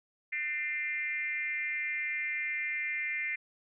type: tone with frequency modulation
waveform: sine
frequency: 2091 Hz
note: C7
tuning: 2 cents flat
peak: -31 dBFS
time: 0.32-3.36 s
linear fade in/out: 10 ms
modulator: 295 Hz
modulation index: 0.9
effects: none